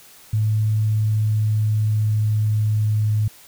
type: tone with pitch glide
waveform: sine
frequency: 107.9 to 106.85 Hz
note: A2 to G#2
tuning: -33 to +50 cents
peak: -16 dBFS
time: 0.33-3.28 s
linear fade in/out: 5 ms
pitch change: -17 cents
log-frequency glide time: 0.72-3.12 s
effects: white hiss -47 dBFS RMS until 3.47 s